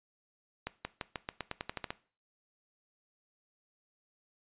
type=accelerating click train; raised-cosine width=0.3 ms; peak=-19 dBFS; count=12; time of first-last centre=0.67-1.905 s; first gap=180 ms; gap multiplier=0.9; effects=noise-tail reverb RT60 0.4 s tail -18 dB re dry + resampled to 8000 Hz